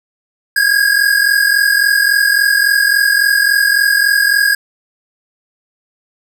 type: tone pair together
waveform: square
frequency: 1617.6 / 1661.2 Hz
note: G#6 / G#6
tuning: -46 / 0 cents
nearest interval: unison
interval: 46 cents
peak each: -13 dBFS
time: 0.56-4.55 s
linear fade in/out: 5 ms
effects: none